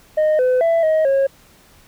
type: tone with pitch steps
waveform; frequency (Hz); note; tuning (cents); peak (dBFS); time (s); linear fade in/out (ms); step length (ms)
sine; 617 / 507 / 665 / 630 / 545; D#5 / B4 / E5 / D#5 / C#5; -15 / +45 / +15 / +21 / -29; -10; 0.17-1.27; 10; 220
effects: tanh soft clip ceiling -12 dBFS + pink hiss -50 dBFS RMS until 1.87 s